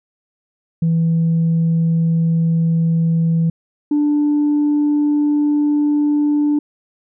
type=tone pair in turn; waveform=sine; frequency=164.81 / 294.6 Hz; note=E3 / D4; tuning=0 / +6 cents; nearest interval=minor seventh; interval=1006 cents; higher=second; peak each=-11 dBFS; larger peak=neither; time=0.82-3.5 / 3.91-6.59 s; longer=neither; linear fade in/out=5 ms; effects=tanh soft clip ceiling -10 dBFS